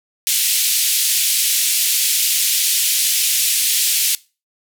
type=band-pass noise; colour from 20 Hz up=white; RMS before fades=-17 dBFS; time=0.27-4.15 s; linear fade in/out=0 ms; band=2500 to 14000 Hz; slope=24 dB/octave; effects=noise-tail reverb RT60 0.3 s tail -21 dB re dry